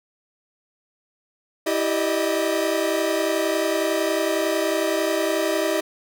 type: tone cluster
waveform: 45% pulse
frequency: 326.3 / 389.7 / 602 / 633 Hz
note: E4 / G4 / D5 / D#5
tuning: -18 / -10 / +43 / +30 cents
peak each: -26 dBFS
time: 1.66-5.81 s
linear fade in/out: 10 ms
effects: none